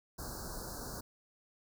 pink band-stop noise, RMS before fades -43 dBFS, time 0.18-1.01 s, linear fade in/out 10 ms, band 1600 to 4200 Hz, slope 96 dB/octave, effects none

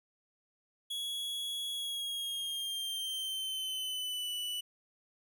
45% pulse tone with pitch glide, 3349 to 2966 Hz, G#7 to F#7, +14 to +4 cents, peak -35 dBFS, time 0.9-4.61 s, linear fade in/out 10 ms, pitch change -210 cents, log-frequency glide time 1.72-4.32 s, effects none

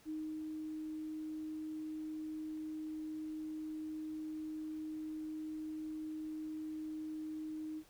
sine tone with ADSR envelope, 311.1 Hz, D#4, in tune, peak -38 dBFS, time 0.05-7.84 s, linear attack 43 ms, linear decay 320 ms, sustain -2 dB, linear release 64 ms, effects pink hiss -65 dBFS RMS until 7.89 s

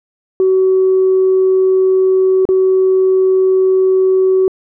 sine tone with dropouts, 376.9 Hz, F#4, 32 cents sharp, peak -7 dBFS, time 0.4-4.48 s, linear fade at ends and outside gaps 1 ms, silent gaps 2.453-2.489 s, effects tanh soft clip ceiling -4 dBFS

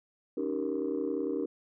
sine chord, Eb dominant seventh, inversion third, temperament just, 280 / 311.1 / 388.9 / 466.7 Hz, Db4 / Eb4 / G4 / Bb4, +18 / 0 / -14 / +2 cents, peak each -34 dBFS, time 0.37-1.46 s, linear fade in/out 5 ms, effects tanh soft clip ceiling -22 dBFS

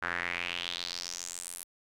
sawtooth tone with band-pass filter sweep, 87.31 Hz, F2, in tune, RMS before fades -37 dBFS, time 0.02-1.64 s, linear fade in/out 10 ms, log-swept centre 1500 to 11000 Hz, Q 3.8, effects none

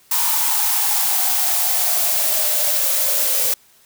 blue noise with high-pass filter sweep, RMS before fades -18 dBFS, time 0.11-3.54 s, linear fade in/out 5 ms, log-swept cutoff 940 to 510 Hz, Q 8.6, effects white hiss -53 dBFS RMS until 3.85 s

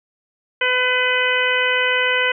harmonic tone, 503 Hz, B4, 32 cents sharp, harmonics 1 / 2 / 3 / 4 / 5 / 6, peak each -23 / -26 / -21 / -21 / -23 / -24 dBFS, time 0.61-2.32 s, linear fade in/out 5 ms, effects none

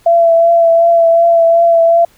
sine tone with vibrato, 672 Hz, E5, 33 cents sharp, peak -5 dBFS, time 0.06-2.05 s, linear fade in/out 5 ms, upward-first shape triangle, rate 2.7 Hz, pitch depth 24 cents each way, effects pink hiss -49 dBFS RMS until 2.17 s

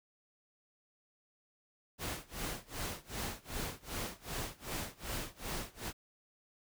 pink noise with tremolo, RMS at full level -38 dBFS, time 1.98-5.93 s, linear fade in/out 50 ms, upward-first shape sine, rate 2.6 Hz, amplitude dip 95%, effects none

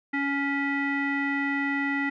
square tone with low-pass filter, 280 Hz, C#4, 18 cents sharp, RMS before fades -27 dBFS, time 0.13-2.1 s, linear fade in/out 10 ms, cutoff 2000 Hz, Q 6.6, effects none

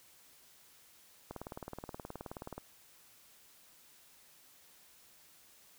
click train, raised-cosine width 1 ms, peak -28 dBFS, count 25, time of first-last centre 1.31-2.58 s, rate 18.9 Hz, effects white hiss -62 dBFS RMS until 5.78 s

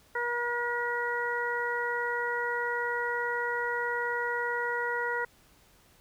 harmonic tone, 479.2 Hz, A#4, 48 cents sharp, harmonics 1 / 2 / 3 / 4, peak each -34 / -34 / -33 / -34 dBFS, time 0.15-5.25 s, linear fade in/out 5 ms, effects pink hiss -61 dBFS RMS until 6 s

